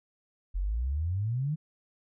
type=exponential sweep; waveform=sine; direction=up; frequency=42.85 to 160.1 Hz; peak=-27 dBFS; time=0.54-1.56 s; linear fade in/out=20 ms; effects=none